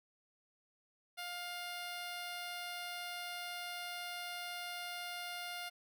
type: tone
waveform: 10% pulse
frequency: 706 Hz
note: F5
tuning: 19 cents sharp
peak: -33 dBFS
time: 1.17-5.7 s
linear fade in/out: 20 ms
effects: none